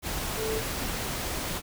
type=tone in noise; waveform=sine; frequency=440 Hz; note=A4; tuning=in tune; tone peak=-29 dBFS; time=0.36-0.62 s; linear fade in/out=50 ms; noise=pink; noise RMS=-32 dBFS; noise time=0.02-1.62 s; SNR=0 dB; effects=none